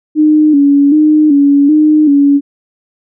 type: tone with vibrato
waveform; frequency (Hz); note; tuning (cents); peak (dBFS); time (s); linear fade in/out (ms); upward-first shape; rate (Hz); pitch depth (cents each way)
sine; 294.1; D4; +3; -4; 0.15-2.41; 50; square; 1.3; 66
effects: none